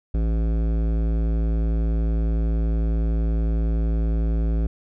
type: tone with hard clipping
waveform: sine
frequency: 55.4 Hz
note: A1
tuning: 13 cents sharp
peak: -21 dBFS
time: 0.14-4.67 s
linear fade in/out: 5 ms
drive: 15 dB
effects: none